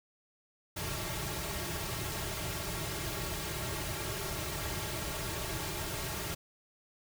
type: noise with comb filter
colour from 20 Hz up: pink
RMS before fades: -37 dBFS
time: 0.76-6.35 s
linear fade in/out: 10 ms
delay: 4 ms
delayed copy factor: -0.95
effects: none